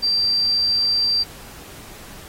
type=tone; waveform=sine; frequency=4699 Hz; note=D8; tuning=in tune; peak=-16 dBFS; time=0.02-1.24 s; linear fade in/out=20 ms; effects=pink hiss -41 dBFS RMS until 2.28 s + AAC 48 kbps